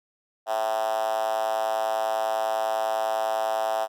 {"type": "tone with high-pass filter", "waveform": "5% pulse", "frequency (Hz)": 110, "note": "A2", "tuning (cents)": 0, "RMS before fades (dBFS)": -26, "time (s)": [0.46, 3.88], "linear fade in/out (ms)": 50, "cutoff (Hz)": 700, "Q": 8.8, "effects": []}